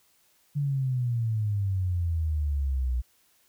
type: exponential sweep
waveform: sine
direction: down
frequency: 146.5 to 60.1 Hz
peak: -24 dBFS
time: 0.55-3.02 s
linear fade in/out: 20 ms
effects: white hiss -65 dBFS RMS until 3.48 s